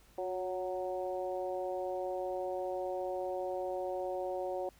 harmonic tone with a mistuned harmonic, 185 Hz, F#3, in tune, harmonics 2 / 3 / 4 / 5, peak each -39 / -37 / -40 / -49 dBFS, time 0.18-4.69 s, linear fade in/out 2 ms, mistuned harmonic 2, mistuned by -28 cents, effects added 51 Hz sine -64 dBFS peak until 4.79 s + pink hiss -64 dBFS RMS until 4.79 s

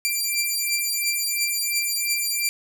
10% pulse beating tone pair, 2358 / 2360.9 Hz, D7 / D7, +6 / +9 cents, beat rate 2.9 Hz, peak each -16 dBFS, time 0.05-2.49 s, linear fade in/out 0 ms, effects none

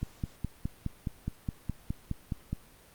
click train, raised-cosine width 5 ms, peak -19 dBFS, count 13, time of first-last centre 0.03-2.53 s, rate 4.8 Hz, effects pink hiss -57 dBFS RMS until 2.94 s + Opus 48 kbps

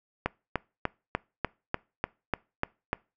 click train, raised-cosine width 0.5 ms, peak -11 dBFS, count 10, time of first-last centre 0.26-2.931 s, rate 3.37 Hz, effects noise-tail reverb RT60 0.3 s tail -24 dB re dry

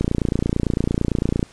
click train, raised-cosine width 3 ms, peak -6 dBFS, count 42, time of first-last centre 0.01-1.429 s, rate 28.9 Hz, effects pink hiss -49 dBFS RMS until 1.52 s + resampled to 22050 Hz

